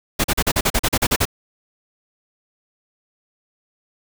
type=noise bursts; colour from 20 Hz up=pink; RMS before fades=-17 dBFS; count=12; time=0.19-1.254 s; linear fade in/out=10 ms; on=52 ms; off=40 ms; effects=none